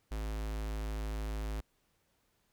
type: tone with notch filter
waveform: square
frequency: 53.3 Hz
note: G#1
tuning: 46 cents sharp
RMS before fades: -37 dBFS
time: 0.11-1.61 s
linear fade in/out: 10 ms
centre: 130 Hz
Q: 1.9
effects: pink hiss -75 dBFS RMS until 2.52 s